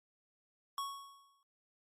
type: tone with exponential decay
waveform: square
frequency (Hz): 1108.7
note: C#6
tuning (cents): 0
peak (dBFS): -35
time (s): 0.78-1.43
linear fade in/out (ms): 1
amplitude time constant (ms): 140
effects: MP3 64 kbps